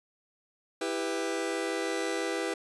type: chord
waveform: sawtooth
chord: E minor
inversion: none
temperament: just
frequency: 329.6 / 395.6 / 494.4 Hz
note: E4 / G4 / B4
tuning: 0 / +16 / +2 cents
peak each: -30 dBFS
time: 0.81-2.54 s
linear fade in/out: 5 ms
effects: resampled to 24000 Hz